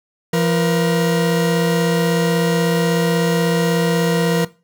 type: tone pair together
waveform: 40% pulse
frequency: 170.3 / 474.6 Hz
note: F3 / A#4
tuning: -43 / +31 cents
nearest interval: octave + tritone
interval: 1774 cents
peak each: -16 / -18 dBFS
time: 0.33-4.45 s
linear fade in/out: 5 ms
effects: noise-tail reverb RT60 0.3 s tail -18 dB re dry